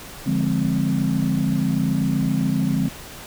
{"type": "chord", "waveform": "sine", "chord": "D half-diminished seventh", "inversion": "none", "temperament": "equal", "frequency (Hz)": [146.83, 174.61, 207.7, 261.6], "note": ["D3", "F3", "Ab3", "C4"], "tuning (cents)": [0, 0, 0, 0], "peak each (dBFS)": -23, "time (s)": [0.26, 2.89], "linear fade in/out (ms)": 10, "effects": ["tanh soft clip ceiling -9 dBFS", "pink hiss -38 dBFS RMS until 3.26 s"]}